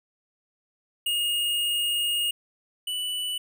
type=tone pair in turn; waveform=square; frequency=2854 / 2969 Hz; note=F7 / F#7; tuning=+37 / +5 cents; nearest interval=minor second; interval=68 cents; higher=second; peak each=-24 / -28 dBFS; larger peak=first; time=1.06-2.31 / 2.87-3.38 s; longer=first; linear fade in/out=5 ms; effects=none